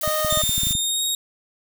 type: noise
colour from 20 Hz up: blue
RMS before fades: -28 dBFS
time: 0.01-0.73 s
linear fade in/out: 2 ms
type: tone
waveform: 25% pulse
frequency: 618 Hz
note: D#5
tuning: 12 cents flat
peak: -18 dBFS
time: 0.03-0.42 s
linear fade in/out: 5 ms
type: clicks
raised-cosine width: 5 ms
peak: -17 dBFS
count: 11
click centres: 0.077 / 0.248 / 0.326 / 0.374 / 0.437 / 0.494 / 0.58 / 0.634 / 0.67 / 0.709 / 0.752 s
type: tone with pitch glide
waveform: 20% pulse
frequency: 3621 to 3755 Hz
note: A7 to A#7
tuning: +49 to +12 cents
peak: -15 dBFS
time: 0.3-1.15 s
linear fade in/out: 2 ms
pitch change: +63 cents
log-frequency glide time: 0.67-1.02 s
effects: none